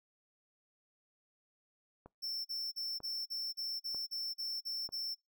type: click train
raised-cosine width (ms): 1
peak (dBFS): -37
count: 4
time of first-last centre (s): 2.06-4.89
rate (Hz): 1.06
type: tone bursts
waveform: square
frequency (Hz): 5380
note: E8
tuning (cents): +34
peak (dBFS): -37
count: 11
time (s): 2.22-5.15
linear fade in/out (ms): 20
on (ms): 230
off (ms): 40
effects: noise-tail reverb RT60 0.2 s tail -25 dB re dry